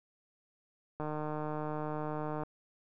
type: click train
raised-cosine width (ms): 1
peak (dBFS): -24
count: 219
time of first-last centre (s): 1-2.434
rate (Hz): 152
effects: none